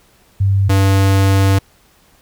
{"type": "tone pair in turn", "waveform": ["sine", "square"], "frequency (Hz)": [98, 97.27], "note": ["G2", "G2"], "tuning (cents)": [0, -13], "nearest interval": "unison", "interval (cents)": 13, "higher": "first", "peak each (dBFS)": -10, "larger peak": "neither", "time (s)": [[0.4, 0.69], [0.69, 1.59]], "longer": "second", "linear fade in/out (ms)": 10, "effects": ["pink hiss -52 dBFS RMS until 2.21 s"]}